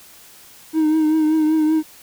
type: tone with vibrato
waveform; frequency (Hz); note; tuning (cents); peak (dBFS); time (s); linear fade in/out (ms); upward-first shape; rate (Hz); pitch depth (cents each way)
triangle; 312; D#4; +5; -11; 0.73-1.83; 50; triangle; 5.2; 43
effects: tanh soft clip ceiling -7 dBFS + white hiss -45 dBFS RMS until 2.02 s